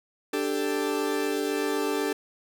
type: chord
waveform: 40% pulse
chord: D suspended fourth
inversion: none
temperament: equal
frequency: 293.7 / 392 / 440 Hz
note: D4 / G4 / A4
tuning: 0 / 0 / 0 cents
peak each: -29 dBFS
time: 0.33-2.13 s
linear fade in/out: 5 ms
effects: none